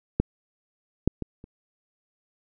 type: clicks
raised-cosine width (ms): 3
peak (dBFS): -7 / -6 / -17 / -30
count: 4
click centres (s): 0.2 / 1.076 / 1.223 / 1.441
effects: none